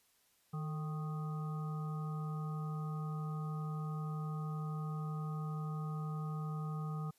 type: harmonic tone with a mistuned harmonic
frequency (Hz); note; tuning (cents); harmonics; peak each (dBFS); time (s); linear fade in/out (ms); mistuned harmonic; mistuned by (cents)
155.1; D#3; -5; 1 / 3 / 5 / 7 / 8; -37 / -53 / -53 / -57 / -49; 0.53-7.11; 10; 3; -70
effects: white hiss -72 dBFS RMS until 7.18 s + resampled to 32000 Hz